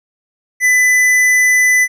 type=tone with tanh clipping; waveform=sine; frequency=2000 Hz; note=B6; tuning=21 cents sharp; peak=-10 dBFS; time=0.6-1.88 s; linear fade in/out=50 ms; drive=14 dB; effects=none